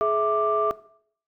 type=tone cluster; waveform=sine; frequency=422.8 / 657 / 1180 Hz; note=G#4 / E5 / D6; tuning=+31 / -6 / +8 cents; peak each=-23 dBFS; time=0.01-0.71 s; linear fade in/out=0 ms; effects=noise-tail reverb RT60 0.6 s tail -18 dB re dry + tanh soft clip ceiling -11 dBFS